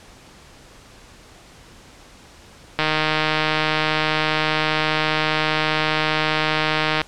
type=click train; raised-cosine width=0.3 ms; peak=-3 dBFS; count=656; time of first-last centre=2.79-7.016 s; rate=155 Hz; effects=pink hiss -46 dBFS RMS until 7.07 s + low-pass 8000 Hz 12 dB/octave